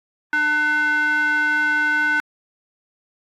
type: tone with band-pass filter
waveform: square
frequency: 300.4 Hz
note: D4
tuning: 39 cents sharp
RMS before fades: -19 dBFS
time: 0.33-2.2 s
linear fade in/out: 0 ms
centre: 1600 Hz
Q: 6.7
effects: AAC 64 kbps